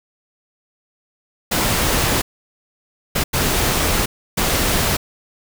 pink noise bursts at uneven times, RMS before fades -18 dBFS, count 4, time 1.51-2.22 / 3.15-3.24 / 3.33-4.06 / 4.37-4.97 s, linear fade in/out 10 ms, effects none

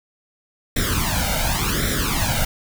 pink noise with flanger, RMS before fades -21 dBFS, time 0.76-2.45 s, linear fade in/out 5 ms, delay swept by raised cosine 0.53 to 1.38 ms, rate 0.9 Hz, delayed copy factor +0.85, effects none

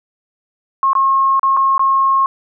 sine tone with dropouts, 1080 Hz, C#6, 45 cents flat, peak -10 dBFS, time 0.83-2.26 s, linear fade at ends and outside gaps 1 ms, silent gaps 0.932-0.952 / 1.395-1.431 / 1.567-1.571 / 1.78-1.794 s, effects none

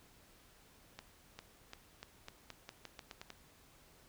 accelerating click train, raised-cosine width 0.2 ms, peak -29 dBFS, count 12, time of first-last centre 0.99-3.303 s, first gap 400 ms, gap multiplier 0.86, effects pink hiss -64 dBFS RMS until 4.08 s

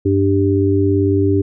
harmonic tone, 98 Hz, G2, in tune, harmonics 1 / 3 / 4, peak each -16 / -16 / -16 dBFS, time 0.05-1.42 s, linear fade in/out 10 ms, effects none

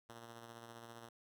5% pulse tone with tremolo, 116.54 Hz, A#2, in tune, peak -39 dBFS, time 0.09-1.09 s, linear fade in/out 5 ms, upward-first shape sine, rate 15 Hz, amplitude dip 40%, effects none

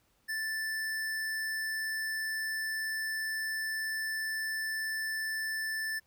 square tone, 1761 Hz, A6, 1 cent sharp, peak -33 dBFS, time 0.28-6 s, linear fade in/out 20 ms, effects pink hiss -71 dBFS RMS until 6.06 s

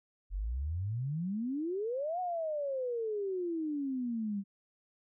sine exponential two-way sweep, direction up then down, 43.65 to 740 to 193.5 Hz, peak -32 dBFS, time 0.3-4.44 s, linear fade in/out 50 ms, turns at 2.2 s, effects none

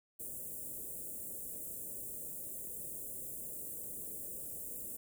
white band-stop noise, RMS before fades -44 dBFS, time 0.19-4.97 s, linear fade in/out 10 ms, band 600 to 7800 Hz, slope 48 dB/octave, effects none

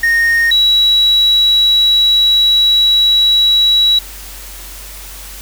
triangle / sine tone pair in turn, 1850 / 3900 Hz, A#6 / B7, -14 / -23 cents, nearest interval octave + minor second, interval 1291 cents, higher second, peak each -7 dBFS, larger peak neither, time 0.03-0.51 / 0.51-3.99 s, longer second, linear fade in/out 5 ms, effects added 47 Hz sine -32 dBFS peak until 5.41 s + white hiss -32 dBFS RMS until 5.41 s

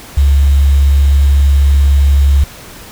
sine tone with quantisation, 69.9 Hz, C#2, 15 cents sharp, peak -5 dBFS, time 0.17-2.44 s, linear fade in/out 5 ms, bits 5, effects pink hiss -33 dBFS RMS until 2.91 s

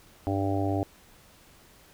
harmonic tone, 98.4 Hz, G2, 7 cents sharp, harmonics 1 / 3 / 4 / 5 / 6 / 7 / 8, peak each -29 / -29 / -35 / -41 / -36 / -34 / -36 dBFS, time 0.27-0.83 s, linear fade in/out 0 ms, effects pink hiss -56 dBFS RMS until 1.93 s

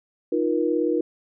sine chord, Eb suspended second, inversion none, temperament equal with one note detuned, 311.1 / 349.2 / 476.5 Hz, Eb4 / F4 / Bb4, 0 / 0 / +38 cents, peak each -24 dBFS, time 0.32-1.01 s, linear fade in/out 5 ms, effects none

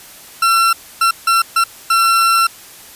40% pulse tone bursts at uneven times, 1353 Hz, E6, 45 cents sharp, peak -9 dBFS, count 5, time 0.42-0.73 / 1.01-1.11 / 1.27-1.42 / 1.56-1.64 / 1.9-2.47 s, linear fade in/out 5 ms, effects white hiss -38 dBFS RMS until 2.95 s + resampled to 32000 Hz

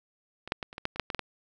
clicks, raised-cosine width 0.3 ms, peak -24 / -10 / -18 / -28 / -21 / -12 / -25 / -9 / -16 / -15 / -15 dBFS, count 11, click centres 0.476 / 0.521 / 0.628 / 0.729 / 0.781 / 0.854 / 0.96 / 0.997 / 1.102 / 1.147 / 1.193 s, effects none

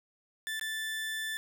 30% pulse tone with dropouts, 1760 Hz, A6, in tune, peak -31 dBFS, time 0.47-1.37 s, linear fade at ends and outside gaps 0 ms, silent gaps 0.596-0.612 s, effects none

